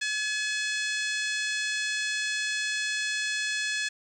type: harmonic tone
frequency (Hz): 852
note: G#5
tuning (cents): +44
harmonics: 2 / 3 / 4 / 5 / 6 / 7 / 8 / 9 / 10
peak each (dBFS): -30 / -34 / -36 / -38 / -40 / -41 / -42 / -43 / -44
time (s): 0.01-3.89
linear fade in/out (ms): 10
effects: 10-bit